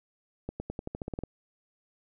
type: accelerating click train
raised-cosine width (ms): 2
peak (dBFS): -21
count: 11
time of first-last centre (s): 0.49-1.236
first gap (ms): 110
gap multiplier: 0.91
effects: none